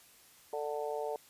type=harmonic tone; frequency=148 Hz; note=D3; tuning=14 cents sharp; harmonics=3 / 4 / 5 / 6; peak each=-37 / -39 / -41 / -43 dBFS; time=0.53-1.16 s; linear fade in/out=2 ms; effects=white hiss -60 dBFS RMS until 1.29 s + resampled to 32000 Hz